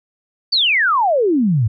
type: exponential sweep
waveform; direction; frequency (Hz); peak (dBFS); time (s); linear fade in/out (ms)
sine; down; 4699 to 100.5; -12; 0.52-1.68; 10
effects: none